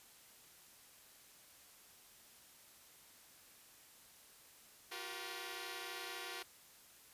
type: tone cluster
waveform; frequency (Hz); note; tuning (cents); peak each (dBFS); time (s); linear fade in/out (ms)
5% pulse; 352.5 / 384.3 / 476.6; F4 / G4 / A#4; +16 / -34 / +38; -37 / -37 / -38; 4.91-6.43; 10
effects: white hiss -62 dBFS RMS until 7.13 s + resampled to 32000 Hz